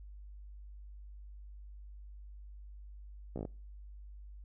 slowing click train, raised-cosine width 2 ms, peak -26 dBFS, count 6, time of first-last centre 3.36-3.452 s, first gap 15 ms, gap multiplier 1.1, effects noise-tail reverb RT60 0.4 s tail -25 dB re dry + added 50 Hz sine -47 dBFS peak until 4.44 s

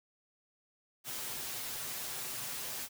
white noise with comb filter, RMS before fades -40 dBFS, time 1.04-2.89 s, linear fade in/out 50 ms, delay 7.9 ms, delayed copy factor +0.65, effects none

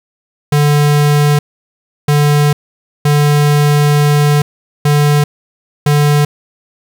square tone bursts at uneven times, 146.83 Hz, D3, in tune, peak -8 dBFS, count 5, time 0.52-1.39 / 2.08-2.53 / 3.05-4.42 / 4.85-5.24 / 5.86-6.25 s, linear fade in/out 5 ms, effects 8-bit

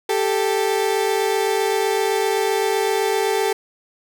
30% pulse tone pair together, 392.2 / 440 Hz, G4 / A4, +1 / 0 cents, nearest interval major second, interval 199 cents, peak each -18 dBFS, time 0.09-3.53 s, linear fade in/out 5 ms, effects none

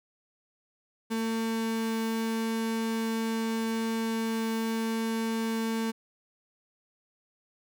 35% pulse tone, 225.1 Hz, A3, 40 cents sharp, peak -26 dBFS, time 1.1-5.92 s, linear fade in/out 20 ms, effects none

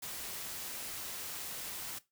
white noise, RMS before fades -42 dBFS, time 0.02-1.99 s, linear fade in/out 10 ms, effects noise-tail reverb RT60 0.2 s tail -17 dB re dry

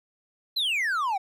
triangle exponential sweep, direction down, 4200 to 740 Hz, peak -22 dBFS, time 0.56-1.18 s, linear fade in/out 10 ms, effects none

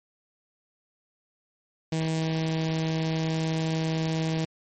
sawtooth tone with notch filter, 160.4 Hz, E3, 47 cents flat, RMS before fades -27 dBFS, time 1.92-4.45 s, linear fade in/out 5 ms, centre 1300 Hz, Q 1.3, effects MP3 32 kbps

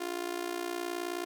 sawtooth tone with amplitude modulation, 350 Hz, F4, 4 cents sharp, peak -26 dBFS, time 0-1.25 s, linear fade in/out 10 ms, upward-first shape sine, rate 59.2 Hz, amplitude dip 85%, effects none

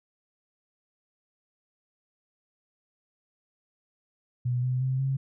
sine tone with pitch steps, 123.47 / 127.09 / 130.81 / 134.64 Hz, B2 / C3 / C3 / C3, 0 / -50 / 0 / +50 cents, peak -24 dBFS, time 4.45-5.17 s, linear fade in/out 10 ms, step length 180 ms, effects none

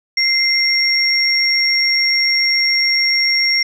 sine tone pair together, 2093 / 5543 Hz, C7 / F8, 0 / -14 cents, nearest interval octave + perfect fourth, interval 1686 cents, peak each -15 / -14 dBFS, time 0.17-3.63 s, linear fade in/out 5 ms, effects tanh soft clip ceiling -4 dBFS

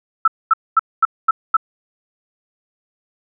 sine tone bursts, 1319 Hz, E6, 1 cent sharp, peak -8 dBFS, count 6, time 0.25-1.568 s, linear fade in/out 5 ms, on 28 ms, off 230 ms, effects none

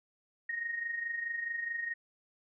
sine tone with amplitude modulation, 1864.7 Hz, A#6, in tune, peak -31 dBFS, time 0.49-1.94 s, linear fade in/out 5 ms, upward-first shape sine, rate 24.7 Hz, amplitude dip 60%, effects none

